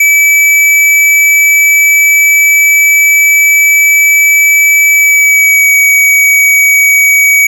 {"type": "tone with pitch glide", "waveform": "square", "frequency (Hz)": [2300, 2267], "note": ["D7", "C#7"], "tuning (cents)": [-37, 38], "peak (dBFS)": -4, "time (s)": [0, 7.47], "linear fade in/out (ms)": 5, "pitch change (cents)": -25, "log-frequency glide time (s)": [4.9, 5.71], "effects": []}